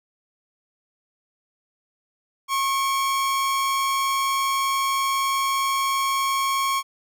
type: tone pair together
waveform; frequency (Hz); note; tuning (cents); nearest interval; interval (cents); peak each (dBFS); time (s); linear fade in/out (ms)
45% pulse; 1087.9 / 2299; C#6 / D7; -33 / -37; octave + minor second; 1296; -21 / -31; 2.48-6.83; 50
effects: none